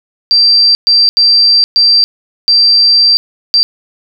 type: tone bursts at uneven times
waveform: sine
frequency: 4699 Hz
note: D8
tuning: in tune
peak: -4 dBFS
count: 6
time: 0.31-0.75 / 0.87-1.09 / 1.17-1.64 / 1.76-2.04 / 2.48-3.17 / 3.54-3.63 s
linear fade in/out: 0 ms
effects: none